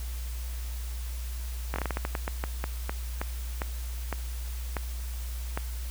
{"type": "slowing click train", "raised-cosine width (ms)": 0.5, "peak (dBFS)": -15, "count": 18, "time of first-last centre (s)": [1.74, 5.575], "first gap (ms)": 20, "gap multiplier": 1.26, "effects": ["added 60 Hz sine -32 dBFS peak until 5.9 s", "white hiss -46 dBFS RMS until 5.9 s"]}